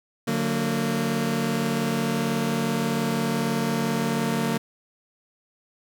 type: chord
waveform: sawtooth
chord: D augmented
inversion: none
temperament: just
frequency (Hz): 146.83 / 183.54 / 229.4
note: D3 / F#3 / A#3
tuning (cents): 0 / -14 / -28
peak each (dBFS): -25 / -25 / -21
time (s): 0.27-4.58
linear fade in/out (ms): 10
effects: none